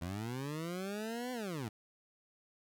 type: linear two-way sweep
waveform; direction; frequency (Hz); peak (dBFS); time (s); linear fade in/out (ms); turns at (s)
20% pulse; up then down; 82.41 to 255.6 to 100.5; -33; 0.01-1.69; 10; 1.32
effects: none